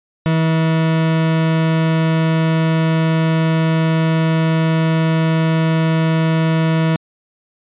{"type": "tone", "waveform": "40% pulse", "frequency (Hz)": 161.3, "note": "E3", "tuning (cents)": -37, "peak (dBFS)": -12, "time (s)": [0.26, 6.96], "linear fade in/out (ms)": 0, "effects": ["resampled to 8000 Hz"]}